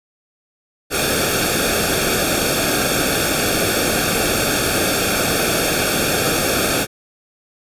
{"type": "noise with comb filter", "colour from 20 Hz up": "pink", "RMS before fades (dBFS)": -18, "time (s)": [0.9, 6.87], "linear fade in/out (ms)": 50, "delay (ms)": 1, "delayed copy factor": -0.8, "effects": ["resampled to 32000 Hz"]}